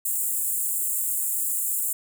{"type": "high-pass noise", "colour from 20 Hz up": "pink", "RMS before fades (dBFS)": -26, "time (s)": [0.05, 1.93], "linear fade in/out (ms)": 5, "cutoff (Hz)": 7300, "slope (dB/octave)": 96, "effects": []}